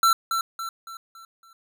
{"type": "tone with echo", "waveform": "square", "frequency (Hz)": 1344, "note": "E6", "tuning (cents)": 33, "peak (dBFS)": -16, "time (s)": [0.03, 0.13], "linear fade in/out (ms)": 2, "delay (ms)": 280, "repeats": 5, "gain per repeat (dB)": -7, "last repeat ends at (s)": 1.53, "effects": []}